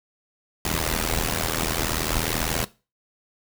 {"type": "noise with amplitude modulation", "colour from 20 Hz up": "pink", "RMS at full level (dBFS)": -21, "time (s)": [0.65, 2.65], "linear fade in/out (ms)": 2, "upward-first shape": "sine", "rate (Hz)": 80.5, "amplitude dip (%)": 95, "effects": ["noise-tail reverb RT60 0.3 s tail -19 dB re dry"]}